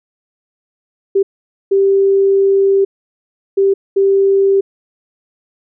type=tone bursts at uneven times; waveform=sine; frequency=392 Hz; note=G4; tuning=in tune; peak=-8 dBFS; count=4; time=1.15-1.23 / 1.71-2.85 / 3.57-3.74 / 3.96-4.61 s; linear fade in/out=10 ms; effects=none